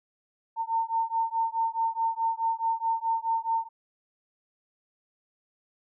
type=beating tone pair; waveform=sine; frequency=905 / 909.7 Hz; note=A5 / A#5; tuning=+48 / -43 cents; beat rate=4.7 Hz; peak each=-28 / -28 dBFS; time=0.56-3.69 s; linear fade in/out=50 ms; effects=none